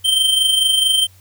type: tone with amplitude modulation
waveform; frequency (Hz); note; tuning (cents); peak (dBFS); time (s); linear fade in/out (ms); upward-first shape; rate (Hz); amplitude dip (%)
square; 3127; G7; -5; -11; 0.04-1.07; 20; sine; 24.5; 50
effects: added 93 Hz sine -46 dBFS peak until 1.2 s + white hiss -52 dBFS RMS until 1.2 s